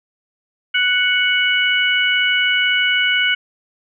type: tone cluster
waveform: sine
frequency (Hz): 1482 / 2224 / 2950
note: F#6 / C#7 / F#7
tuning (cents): +2 / +5 / -6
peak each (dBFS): -18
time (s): 0.74-3.35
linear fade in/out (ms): 10
effects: none